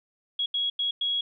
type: tone bursts at uneven times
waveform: sine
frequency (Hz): 3322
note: G#7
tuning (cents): 0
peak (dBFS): -24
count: 4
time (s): 0.39-0.46 / 0.54-0.7 / 0.79-0.91 / 1.01-1.21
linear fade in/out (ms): 5
effects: none